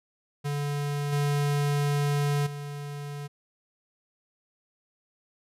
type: tone with level steps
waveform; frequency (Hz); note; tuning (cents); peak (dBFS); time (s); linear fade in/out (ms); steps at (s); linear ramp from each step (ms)
square; 144.4; D3; -29; -28 / -24 / -35; 0.44-3.28; 20; 1.12 / 2.46; 10
effects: resampled to 32000 Hz